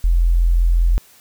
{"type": "tone", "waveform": "sine", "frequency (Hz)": 42.71, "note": "F1", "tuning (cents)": -38, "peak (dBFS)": -11, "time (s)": [0.04, 0.98], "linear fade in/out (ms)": 0, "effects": ["white hiss -49 dBFS RMS until 1.2 s"]}